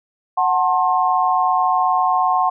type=chord; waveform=sine; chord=F# diminished; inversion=none; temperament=just; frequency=740 / 888 / 1065.6 Hz; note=F#5 / A5 / C6; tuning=0 / +16 / +31 cents; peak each=-17 / -21 / -18 dBFS; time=0.37-2.5 s; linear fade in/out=10 ms; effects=none